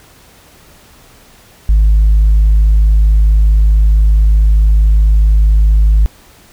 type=tone; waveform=sine; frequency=52.3 Hz; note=G#1; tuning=13 cents sharp; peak=-3 dBFS; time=1.69-6.06 s; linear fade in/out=0 ms; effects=tanh soft clip ceiling -3 dBFS + pink hiss -43 dBFS RMS until 6.52 s